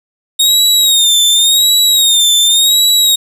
sawtooth tone with vibrato, 3718 Hz, A#7, 5 cents flat, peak -4 dBFS, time 0.39-3.16 s, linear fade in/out 10 ms, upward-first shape sine, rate 0.9 Hz, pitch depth 86 cents each way, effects resampled to 32000 Hz + 7-bit

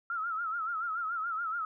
sine tone with vibrato, 1341 Hz, E6, 29 cents sharp, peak -31 dBFS, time 0.1-1.65 s, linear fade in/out 2 ms, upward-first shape sine, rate 7 Hz, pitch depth 100 cents each way, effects none

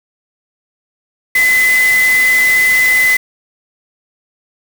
sine tone in noise, 2023 Hz, B6, 41 cents sharp, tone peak -8 dBFS, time 1.35-3.17 s, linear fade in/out 5 ms, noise white, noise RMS -21 dBFS, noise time 1.35-3.17 s, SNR +10 dB, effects none

